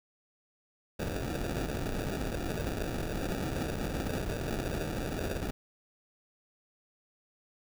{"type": "noise with sample-and-hold", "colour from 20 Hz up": "pink", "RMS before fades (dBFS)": -34, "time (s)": [0.99, 5.51], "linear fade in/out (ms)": 5, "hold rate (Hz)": 1050, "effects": []}